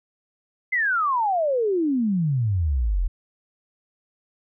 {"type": "exponential sweep", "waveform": "sine", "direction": "down", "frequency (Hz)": [2093, 38.89], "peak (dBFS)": -19, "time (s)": [0.72, 3.08], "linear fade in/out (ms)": 10, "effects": []}